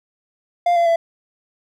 triangle tone with pitch steps, 698.5 / 683.7 / 669.3 Hz, F5 / F5 / E5, 0 / -37 / +26 cents, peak -11 dBFS, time 0.66-0.96 s, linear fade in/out 5 ms, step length 100 ms, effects none

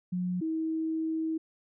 sine tone pair in turn, 180.3 / 320.4 Hz, F#3 / E4, -45 / -49 cents, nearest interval minor seventh, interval 996 cents, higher second, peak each -28 dBFS, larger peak neither, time 0.12-0.41 / 0.41-1.38 s, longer second, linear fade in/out 10 ms, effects none

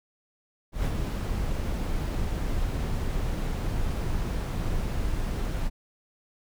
brown noise with ADSR envelope, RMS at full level -24 dBFS, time 0.72-5.7 s, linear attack 130 ms, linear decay 45 ms, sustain -4 dB, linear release 36 ms, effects none

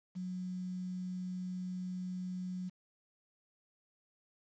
sine tone with quantisation, 182.7 Hz, F#3, 22 cents flat, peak -37 dBFS, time 0.15-2.7 s, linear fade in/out 20 ms, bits 10, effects resampled to 16000 Hz

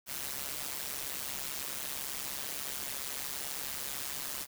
white noise with amplitude modulation, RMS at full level -35 dBFS, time 0.06-4.47 s, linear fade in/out 50 ms, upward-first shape sine, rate 138 Hz, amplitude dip 80%, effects none

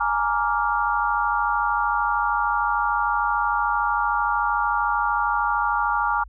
sine chord, Bb dominant seventh, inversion third, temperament just, 839.1 / 932.3 / 1165.4 / 1398.5 Hz, Ab5 / Bb5 / D6 / F6, +18 / 0 / -14 / +2 cents, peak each -25 dBFS, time 0-6.24 s, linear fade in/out 10 ms, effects added 50 Hz sine -40 dBFS peak until 6.28 s

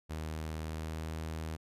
sawtooth tone with pitch glide, 78.6 to 79.7 Hz, D#2 to D#2, +18 to +42 cents, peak -33 dBFS, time 0.09-1.57 s, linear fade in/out 20 ms, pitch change +24 cents, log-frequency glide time 0.63-1.12 s, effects resampled to 32000 Hz

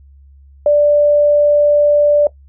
sine tone, 587.3 Hz, D5, in tune, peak -7 dBFS, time 0.66-2.27 s, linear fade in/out 2 ms, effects noise-tail reverb RT60 0.1 s tail -18 dB re dry + added 69 Hz sine -40 dBFS peak until 2.48 s

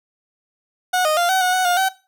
30% pulse tone with pitch steps, 732 / 618 / 696 / 756 / 731 / 742 / 711 / 764 Hz, F#5 / D#5 / F5 / F#5 / F#5 / F#5 / F5 / G5, -19 / -12 / -6 / +37 / -21 / +5 / +31 / -45 cents, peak -13 dBFS, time 0.93-1.89 s, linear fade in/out 10 ms, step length 120 ms, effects noise-tail reverb RT60 0.3 s tail -17 dB re dry

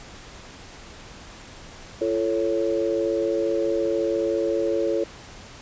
sine chord, F augmented, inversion none, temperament equal with one note detuned, 340.9 / 440 / 554.4 Hz, F4 / A4 / C#5, -42 / 0 / 0 cents, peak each -25 dBFS, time 2.01-5.04 s, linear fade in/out 5 ms, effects pink hiss -43 dBFS RMS until 5.61 s + resampled to 16000 Hz

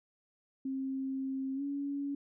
sine tone with pitch glide, 266.9 to 281.8 Hz, C4 to C#4, +35 to +29 cents, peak -33 dBFS, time 0.65-2.15 s, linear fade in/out 5 ms, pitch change +94 cents, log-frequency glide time 1.55-1.62 s, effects none

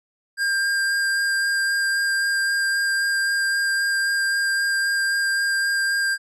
square tone with vibrato, 1600 Hz, G6, 35 cents sharp, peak -20 dBFS, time 0.37-6.18 s, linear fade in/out 50 ms, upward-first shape sine, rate 3.8 Hz, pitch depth 10 cents each way, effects resampled to 24000 Hz

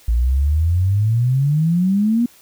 sine exponential sweep, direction up, 55.8 to 243.7 Hz, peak -13 dBFS, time 0.08-2.26 s, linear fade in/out 5 ms, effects white hiss -49 dBFS RMS until 2.41 s

